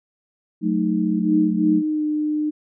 sine chord, D# diminished, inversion first, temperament equal, 185 / 220 / 311.1 Hz, F#3 / A3 / D#4, 0 / 0 / 0 cents, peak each -22 dBFS, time 0.61-1.83 s, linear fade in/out 50 ms
sine tone with pitch glide, 308.1 to 302.6 Hz, D#4 to D#4, -17 to -48 cents, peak -19 dBFS, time 1.19-2.51 s, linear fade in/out 20 ms, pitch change -31 cents, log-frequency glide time 1.89-2.05 s
effects none

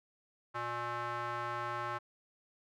square tone with band-pass filter, 119.6 Hz, A#2, 45 cents sharp, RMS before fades -38 dBFS, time 0.54-1.99 s, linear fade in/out 20 ms, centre 1200 Hz, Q 2.5, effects none

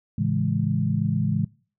sine chord, A major seventh, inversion none, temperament equal, 110 / 138.59 / 164.81 / 207.7 Hz, A2 / C#3 / E3 / G#3, 0 / 0 / 0 / 0 cents, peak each -26 dBFS, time 0.18-1.45 s, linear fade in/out 5 ms, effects noise-tail reverb RT60 0.4 s tail -22 dB re dry

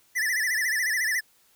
square tone with vibrato, 1864.7 Hz, A#6, in tune, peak -24 dBFS, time 0.15-1.21 s, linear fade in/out 20 ms, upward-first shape sine, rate 14 Hz, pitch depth 150 cents each way, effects white hiss -62 dBFS RMS until 1.55 s

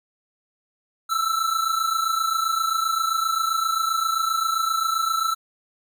square tone pair together, 1314 / 1341.6 Hz, E6 / E6, -6 / +30 cents, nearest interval unison, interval 36 cents, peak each -24 / -25 dBFS, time 1.09-5.35 s, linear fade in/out 20 ms, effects none

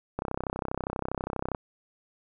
click train, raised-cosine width 1 ms, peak -16 dBFS, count 45, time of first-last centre 0.19-1.548 s, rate 32.4 Hz, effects none

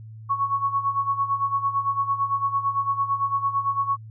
sine tone with tremolo, 1108.7 Hz, C#6, in tune, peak -18 dBFS, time 0.29-3.97 s, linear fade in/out 20 ms, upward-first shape sine, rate 8.9 Hz, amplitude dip 75%, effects added 110 Hz sine -38 dBFS peak until 4.1 s

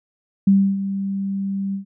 sine tone with ADSR envelope, 196 Hz, G3, in tune, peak -9 dBFS, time 0.47-1.85 s, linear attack 6 ms, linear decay 290 ms, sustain -12 dB, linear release 110 ms, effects none

